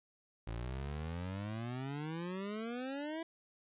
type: exponential sweep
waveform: 25% pulse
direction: up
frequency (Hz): 54.6 to 333.4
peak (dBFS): -35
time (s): 0.47-3.23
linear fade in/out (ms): 5
effects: resampled to 8000 Hz